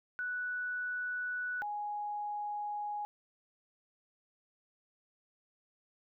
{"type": "tone pair in turn", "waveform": "sine", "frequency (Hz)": [1480, 830.6], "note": ["F#6", "G#5"], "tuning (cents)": [0, 0], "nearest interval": "minor seventh", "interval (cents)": 1000, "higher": "first", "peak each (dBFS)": [-34, -35], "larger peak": "first", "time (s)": [[0.19, 1.62], [1.62, 3.05]], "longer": "neither", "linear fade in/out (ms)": 0, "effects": []}